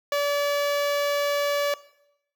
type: tone with notch filter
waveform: sawtooth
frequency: 575 Hz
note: D5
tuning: 37 cents flat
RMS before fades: -24 dBFS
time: 0.12-1.74 s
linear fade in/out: 2 ms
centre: 9100 Hz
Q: 1.3
effects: noise-tail reverb RT60 0.8 s tail -19 dB re dry